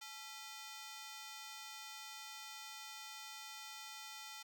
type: ring-modulated tone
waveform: 10% pulse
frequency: 1108.7 Hz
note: C#6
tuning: in tune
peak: -37 dBFS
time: 0.01-4.43 s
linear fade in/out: 10 ms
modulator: 247 Hz
effects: none